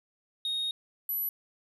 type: tone pair in turn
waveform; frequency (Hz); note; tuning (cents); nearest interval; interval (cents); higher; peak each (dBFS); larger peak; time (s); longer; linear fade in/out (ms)
sine; 3729 / 11812; A#7 / F#9; 0 / -4; octave + minor sixth; 1996; second; -26; neither; 0.45-0.71 / 1.09-1.29; first; 2
effects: tanh soft clip ceiling -28 dBFS